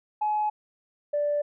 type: tone pair in turn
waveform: sine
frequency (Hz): 847 / 585.9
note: G#5 / D5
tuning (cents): +34 / -4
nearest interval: tritone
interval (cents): 638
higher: first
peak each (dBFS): -22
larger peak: neither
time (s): 0.21-0.5 / 1.13-1.42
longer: neither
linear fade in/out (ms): 10
effects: tanh soft clip ceiling -18 dBFS